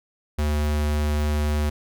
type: tone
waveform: square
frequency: 74.7 Hz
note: D2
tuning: 30 cents sharp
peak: -21 dBFS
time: 0.38-1.7 s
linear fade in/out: 10 ms
effects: none